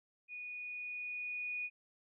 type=tone with level ramp; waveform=sine; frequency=2465 Hz; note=D#7; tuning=17 cents flat; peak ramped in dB=-43 to -36 dBFS; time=0.28-1.7 s; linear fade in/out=50 ms; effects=none